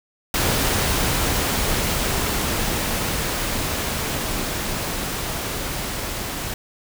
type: noise with level ramp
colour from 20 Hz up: pink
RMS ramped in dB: -20 to -28 dBFS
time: 0.34-6.54 s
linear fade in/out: 2 ms
effects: none